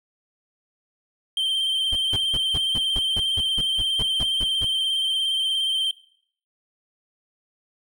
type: tone with vibrato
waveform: triangle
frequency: 3136 Hz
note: G7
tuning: in tune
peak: -19 dBFS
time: 1.37-5.91 s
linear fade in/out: 2 ms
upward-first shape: sine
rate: 17 Hz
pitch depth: 34 cents each way
type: noise bursts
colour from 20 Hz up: brown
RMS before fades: -28 dBFS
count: 14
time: 1.92-4.648 s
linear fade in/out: 5 ms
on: 37 ms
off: 170 ms
effects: noise-tail reverb RT60 0.6 s tail -20 dB re dry